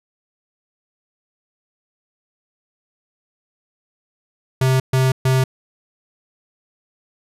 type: tone bursts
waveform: square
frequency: 130.81 Hz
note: C3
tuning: in tune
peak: -14 dBFS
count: 3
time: 4.61-5.44 s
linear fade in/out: 5 ms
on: 190 ms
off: 130 ms
effects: resampled to 32000 Hz